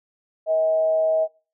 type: tone with frequency modulation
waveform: sine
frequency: 637 Hz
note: D#5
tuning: 41 cents sharp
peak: -17 dBFS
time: 0.46-1.28 s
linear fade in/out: 50 ms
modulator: 168 Hz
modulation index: 0.24
effects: noise-tail reverb RT60 0.4 s tail -25 dB re dry